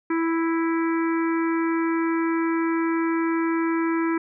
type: harmonic tone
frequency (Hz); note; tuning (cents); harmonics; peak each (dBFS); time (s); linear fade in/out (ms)
329.6; E4; 0; 1 / 3 / 4 / 5 / 6 / 7; -21 / -31 / -33 / -35 / -37 / -38; 0.1-4.18; 5
effects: none